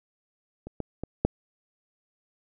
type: clicks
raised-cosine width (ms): 2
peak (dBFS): -25 / -17 / -19 / -7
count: 4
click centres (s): 0.67 / 0.803 / 1.036 / 1.25
effects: none